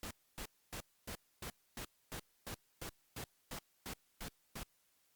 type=noise bursts; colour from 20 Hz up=pink; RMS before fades=-45 dBFS; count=14; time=0.03-4.632 s; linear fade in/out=2 ms; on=78 ms; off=270 ms; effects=white hiss -75 dBFS RMS until 5.15 s + Opus 48 kbps